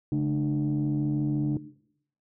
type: tone cluster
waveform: sine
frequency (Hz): 141 / 214.7 / 300.4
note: C#3 / A3 / D4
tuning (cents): +30 / -42 / +39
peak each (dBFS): -25 / -31 / -25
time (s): 0.12-1.57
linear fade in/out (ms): 2
effects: noise-tail reverb RT60 0.7 s tail -17 dB re dry + tanh soft clip ceiling -19 dBFS